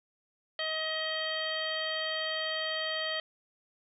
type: harmonic tone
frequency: 632 Hz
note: D#5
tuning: 27 cents sharp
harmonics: 1 / 2 / 3 / 4 / 5 / 6 / 7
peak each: -37 / -42 / -36 / -47 / -35 / -46 / -42 dBFS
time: 0.59-3.2 s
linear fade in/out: 2 ms
effects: none